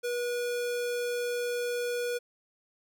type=tone; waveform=square; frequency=484.2 Hz; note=B4; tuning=34 cents flat; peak=-30 dBFS; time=0.03-2.19 s; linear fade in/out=20 ms; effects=none